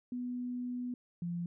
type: tone pair in turn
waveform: sine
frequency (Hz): 246.9 / 172.68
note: B3 / F3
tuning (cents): 0 / -19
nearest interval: tritone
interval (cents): 619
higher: first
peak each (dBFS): -35 / -34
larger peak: second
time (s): 0.12-0.94 / 1.22-1.46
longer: first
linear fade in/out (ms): 2
effects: none